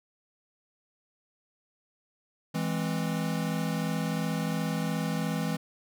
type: chord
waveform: square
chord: E augmented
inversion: none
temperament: equal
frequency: 164.81 / 207.7 / 261.6 Hz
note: E3 / G#3 / B#3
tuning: 0 / 0 / 0 cents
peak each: -31 / -34 / -36 dBFS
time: 2.54-5.57 s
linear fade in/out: 10 ms
effects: none